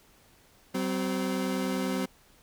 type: tone pair together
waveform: 30% pulse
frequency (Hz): 190 / 260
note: F#3 / C4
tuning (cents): +46 / -11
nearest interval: perfect fourth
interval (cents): 543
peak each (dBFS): -28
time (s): 0.74-2.06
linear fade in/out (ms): 10
effects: pink hiss -60 dBFS RMS until 2.42 s